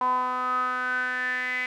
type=tone with band-pass filter sweep; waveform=sawtooth; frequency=252.1 Hz; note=B3; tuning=36 cents sharp; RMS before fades=-27 dBFS; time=0.01-1.66 s; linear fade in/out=2 ms; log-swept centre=970 to 2100 Hz; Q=9.6; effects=none